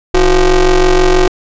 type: ring-modulated tone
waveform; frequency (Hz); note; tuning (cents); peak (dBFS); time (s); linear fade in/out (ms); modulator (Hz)
45% pulse; 171.9; F3; -27; -3; 0.14-1.28; 5; 195
effects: resampled to 16000 Hz